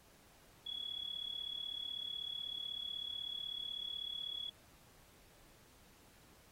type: tone with amplitude modulation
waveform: sine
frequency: 3369 Hz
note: G#7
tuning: 24 cents sharp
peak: -37 dBFS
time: 0.66-4.5 s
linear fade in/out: 10 ms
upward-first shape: sine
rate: 36.1 Hz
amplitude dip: 80%
effects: pink hiss -65 dBFS RMS until 6.51 s + AAC 48 kbps